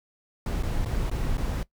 brown noise with dropouts, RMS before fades -27 dBFS, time 0.46-1.63 s, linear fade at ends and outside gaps 2 ms, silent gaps 0.627-0.633 / 0.849-0.858 / 1.099-1.113 / 1.371-1.379 s, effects noise-tail reverb RT60 0.1 s tail -19 dB re dry

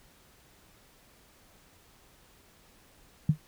sine tone with exponential decay, 152.9 Hz, D#3, 30 cents flat, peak -15 dBFS, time 3.29-3.38 s, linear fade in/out 5 ms, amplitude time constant 18 ms, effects pink hiss -60 dBFS RMS until 3.47 s

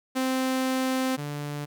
sawtooth tone pair in turn, 260.4 / 146.14 Hz, C4 / D3, -8 / -8 cents, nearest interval minor seventh, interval 1000 cents, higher first, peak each -20 / -27 dBFS, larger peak first, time 0.15-1.17 / 1.17-1.66 s, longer first, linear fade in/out 20 ms, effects none

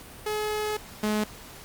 sawtooth tone pair in turn, 424.8 / 212.4 Hz, G#4 / G#3, +39 / +39 cents, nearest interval octave, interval 1200 cents, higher first, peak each -23 / -20 dBFS, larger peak second, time 0.26-0.77 / 1.03-1.24 s, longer first, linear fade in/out 5 ms, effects pink hiss -45 dBFS RMS until 1.64 s + Opus 48 kbps

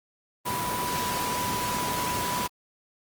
sine tone in noise, 986 Hz, B5, 3 cents flat, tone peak -29 dBFS, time 0.45-2.48 s, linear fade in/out 20 ms, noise pink, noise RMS -30 dBFS, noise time 0.45-2.48 s, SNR -2 dB, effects high-pass 100 Hz 12 dB/octave + Opus 24 kbps

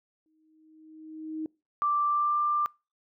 sine tone with exponential growth, 314.1 Hz, D#4, 16 cents sharp, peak -29 dBFS, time 0.26-1.46 s, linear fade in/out 1 ms, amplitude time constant 260 ms
sine tone with pitch glide, 1174.7 to 1187 Hz, D6 to D6, 0 to +18 cents, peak -23 dBFS, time 1.82-2.66 s, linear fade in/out 0 ms, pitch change +18 cents, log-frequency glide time 2.06-2.38 s
effects noise-tail reverb RT60 0.3 s tail -26 dB re dry

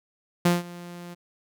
sawtooth tone with ADSR envelope, 174.61 Hz, F3, in tune, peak -12 dBFS, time 0.45-1.15 s, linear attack 6 ms, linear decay 170 ms, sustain -22 dB, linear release 19 ms, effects none

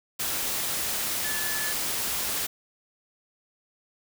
sine tone in noise, 1730 Hz, A6, 30 cents flat, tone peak -33 dBFS, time 1.24-1.73 s, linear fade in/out 10 ms, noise white, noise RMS -29 dBFS, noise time 0.19-2.47 s, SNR -7 dB, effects none

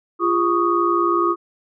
sine tone cluster, 344.7 / 405.6 / 1117 / 1237 Hz, F4 / G#4 / C#6 / D#6, -23 / -41 / +13 / -10 cents, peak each -19 / -27 / -21 / -20 dBFS, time 0.19-1.36 s, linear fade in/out 50 ms, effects none

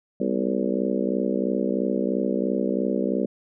harmonic tone with a mistuned harmonic, 63 Hz, B1, 35 cents sharp, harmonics 3 / 4 / 5 / 6 / 7 / 8 / 9, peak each -27 / -28 / -29 / -30 / -30 / -31 / -32 dBFS, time 0.2-3.26 s, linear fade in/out 5 ms, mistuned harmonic 3, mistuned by +100 cents, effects none

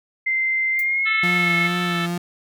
sine tone with pitch glide, 2081 to 2172 Hz, C7 to C#7, -10 to -36 cents, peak -18 dBFS, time 0.26-1.68 s, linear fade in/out 10 ms, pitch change +74 cents, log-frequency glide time 0.72-1.05 s
violet noise with exponential decay, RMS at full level -30 dBFS, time 0.79-0.88 s, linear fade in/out 1 ms, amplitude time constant 18 ms
harmonic tone, 440 Hz, A4, in tune, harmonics 3 / 4 / 5 / 6 / 7 / 8 / 9, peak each -27 / -29 / -31 / -33 / -34 / -35 / -36 dBFS, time 1.05-2.07 s, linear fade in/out 20 ms
35% pulse tone with vibrato, 174.61 Hz, F3, in tune, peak -21 dBFS, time 1.23-2.18 s, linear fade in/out 5 ms, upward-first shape sine, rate 2.2 Hz, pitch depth 29 cents each way
effects none

